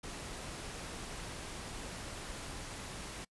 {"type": "noise", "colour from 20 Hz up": "pink", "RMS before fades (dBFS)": -44, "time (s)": [0.03, 3.25], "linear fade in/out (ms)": 10, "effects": ["noise-tail reverb RT60 0.1 s tail -25 dB re dry", "resampled to 24000 Hz"]}